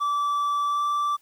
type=tone with pitch glide; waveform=triangle; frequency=1159 to 1167.7 Hz; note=D6 to D6; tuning=-23 to -10 cents; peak=-20 dBFS; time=0-1.17 s; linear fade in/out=20 ms; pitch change=+13 cents; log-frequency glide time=0.67-0.83 s; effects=white hiss -62 dBFS RMS until 1.21 s